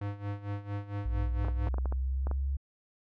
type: tone with tremolo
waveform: square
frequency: 101.5 Hz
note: G#2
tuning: 39 cents flat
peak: -32 dBFS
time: 0.01-1.69 s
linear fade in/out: 5 ms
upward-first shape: sine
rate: 4.4 Hz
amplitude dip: 80%
type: linear sweep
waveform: sine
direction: up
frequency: 58.27 to 68.9 Hz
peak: -28 dBFS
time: 1.05-2.57 s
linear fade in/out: 10 ms
type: clicks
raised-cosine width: 1 ms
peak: -24 dBFS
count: 9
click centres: 1.448 / 1.484 / 1.671 / 1.742 / 1.783 / 1.857 / 1.924 / 2.27 / 2.313 s
effects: low-pass 2000 Hz 12 dB/octave